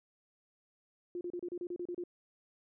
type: tone bursts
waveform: sine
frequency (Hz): 352.1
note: F4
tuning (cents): +14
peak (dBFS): -36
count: 10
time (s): 1.15-2.038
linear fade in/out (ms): 2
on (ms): 60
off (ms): 32
effects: none